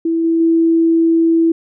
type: tone with level steps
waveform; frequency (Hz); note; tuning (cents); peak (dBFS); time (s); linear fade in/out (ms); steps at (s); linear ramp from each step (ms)
sine; 329.6; E4; 0; -13 / -11 / -9; 0.05-1.52; 5; 0.24 / 0.4; 5
effects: none